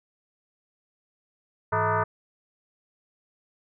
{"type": "tone with frequency modulation", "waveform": "sine", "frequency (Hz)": 164.81, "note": "E3", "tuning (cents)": 0, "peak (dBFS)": -21, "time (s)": [1.72, 2.04], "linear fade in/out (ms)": 10, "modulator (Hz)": 269, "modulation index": 5, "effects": []}